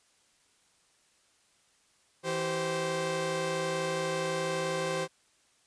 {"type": "tone cluster", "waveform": "sawtooth", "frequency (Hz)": [163.3, 385.4, 522], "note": ["E3", "G4", "C5"], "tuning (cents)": [-16, -29, -4], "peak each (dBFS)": [-33, -31, -28], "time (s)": [2.23, 5.08], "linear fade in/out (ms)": 50, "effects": ["white hiss -67 dBFS RMS until 5.66 s", "resampled to 22050 Hz"]}